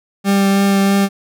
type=tone with vibrato; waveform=40% pulse; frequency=197.3 Hz; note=G3; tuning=11 cents sharp; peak=-10 dBFS; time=0.24-1.09 s; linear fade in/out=50 ms; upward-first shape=triangle; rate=3.1 Hz; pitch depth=12 cents each way; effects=none